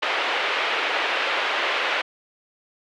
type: band-pass noise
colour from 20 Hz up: white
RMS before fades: -24 dBFS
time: 0.02-2.02 s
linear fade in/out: 10 ms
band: 400 to 3000 Hz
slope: 24 dB/octave
effects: none